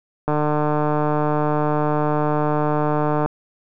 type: click train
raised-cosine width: 1 ms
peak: -7 dBFS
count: 448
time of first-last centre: 0.28-3.26 s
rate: 150 Hz
effects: none